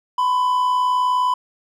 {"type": "tone pair together", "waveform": "triangle", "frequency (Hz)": [1000, 1059.8], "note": ["B5", "C6"], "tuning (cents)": [21, 22], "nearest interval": "minor second", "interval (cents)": 101, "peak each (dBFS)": [-14, -26], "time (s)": [0.18, 1.34], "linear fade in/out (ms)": 5, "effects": []}